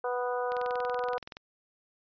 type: harmonic tone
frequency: 246.9 Hz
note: B3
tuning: in tune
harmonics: 2 / 3 / 4 / 5 / 6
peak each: -31 / -35 / -37 / -39 / -41 dBFS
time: 0.04-1.18 s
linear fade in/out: 5 ms
type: click train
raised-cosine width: 0.2 ms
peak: -24 dBFS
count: 19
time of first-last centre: 0.52-1.369 s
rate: 21.2 Hz
effects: resampled to 11025 Hz